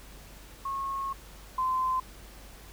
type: tone pair in turn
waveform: sine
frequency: 1090 / 1032.6 Hz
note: C#6 / C6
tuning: -29 / -23 cents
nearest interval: minor second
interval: 94 cents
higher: first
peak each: -30 / -25 dBFS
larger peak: second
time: 0.65-1.13 / 1.58-2 s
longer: first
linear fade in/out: 5 ms
effects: added 49 Hz sine -49 dBFS peak until 2.72 s + pink hiss -51 dBFS RMS until 2.72 s